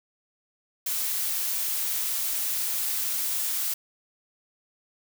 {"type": "noise", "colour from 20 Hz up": "blue", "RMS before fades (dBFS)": -28, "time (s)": [0.86, 3.74], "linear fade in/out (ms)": 5, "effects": []}